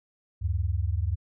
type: tone pair together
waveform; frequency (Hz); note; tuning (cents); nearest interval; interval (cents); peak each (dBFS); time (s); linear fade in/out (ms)
sine; 74.51 / 95.2; D2 / F#2; +26 / +50; major third; 424; -27; 0.41-1.16; 20
effects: none